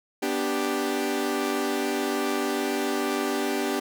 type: chord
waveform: sawtooth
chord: G major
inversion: first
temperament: equal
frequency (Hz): 246.9 / 293.7 / 392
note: B3 / D4 / G4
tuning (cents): 0 / 0 / 0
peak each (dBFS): -27 / -25 / -24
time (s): 0.22-3.8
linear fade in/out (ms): 10
effects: none